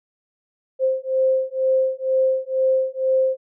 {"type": "beating tone pair", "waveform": "sine", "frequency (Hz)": [523.3, 525.4], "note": ["C5", "C5"], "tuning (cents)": [0, 7], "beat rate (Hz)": 2.1, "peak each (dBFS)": -20, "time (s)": [0.79, 3.37], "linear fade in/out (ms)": 50, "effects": []}